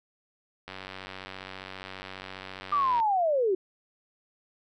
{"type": "click train", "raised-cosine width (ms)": 0.3, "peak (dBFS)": -23, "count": 221, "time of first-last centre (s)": [0.68, 3.001], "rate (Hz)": 94.8}
{"type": "linear sweep", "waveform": "sine", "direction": "down", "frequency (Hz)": [1200, 357.4], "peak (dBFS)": -22, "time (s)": [2.72, 3.55], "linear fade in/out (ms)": 5}
{"effects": []}